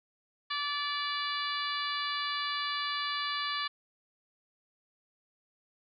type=harmonic tone; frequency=580 Hz; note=D5; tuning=22 cents flat; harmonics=2 / 3 / 4 / 5 / 6 / 7 / 8; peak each=-35 / -38 / -42 / -41 / -39 / -40 / -42 dBFS; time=0.5-3.68 s; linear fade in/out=10 ms; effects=none